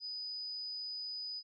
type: tone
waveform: sine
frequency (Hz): 4978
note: D#8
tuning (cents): 0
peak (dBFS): -39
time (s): 0-1.43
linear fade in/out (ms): 50
effects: none